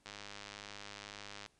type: click train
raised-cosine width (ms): 0.2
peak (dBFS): -29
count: 144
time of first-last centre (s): 0.06-1.462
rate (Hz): 102
effects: pink hiss -72 dBFS RMS until 1.59 s + resampled to 24000 Hz